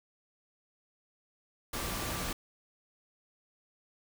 sine tone in noise, 1172 Hz, D6, 4 cents flat, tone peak -45 dBFS, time 1.73-2.33 s, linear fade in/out 5 ms, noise pink, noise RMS -36 dBFS, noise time 1.73-2.33 s, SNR -12 dB, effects none

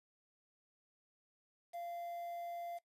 triangle tone with quantisation, 691 Hz, F5, 19 cents flat, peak -40 dBFS, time 1.73-2.79 s, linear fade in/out 20 ms, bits 10, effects noise-tail reverb RT60 0.1 s tail -20 dB re dry + resampled to 32000 Hz

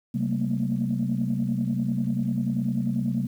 sine tone cluster, 132.9 / 191.4 / 224 / 234.2 Hz, C3 / G3 / A3 / A#3, +27 / -41 / +31 / +8 cents, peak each -28 dBFS, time 0.14-3.27 s, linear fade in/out 10 ms, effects tanh soft clip ceiling -15 dBFS + 9-bit

